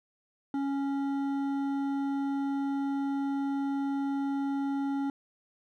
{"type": "tone with hard clipping", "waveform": "sine", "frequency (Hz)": 277.2, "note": "C#4", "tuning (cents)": 0, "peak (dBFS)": -30, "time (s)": [0.54, 5.1], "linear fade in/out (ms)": 2, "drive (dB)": 9, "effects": []}